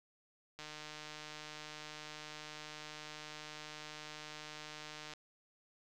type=click train; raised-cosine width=0.2 ms; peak=-30 dBFS; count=692; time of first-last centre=0.59-5.136 s; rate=152 Hz; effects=none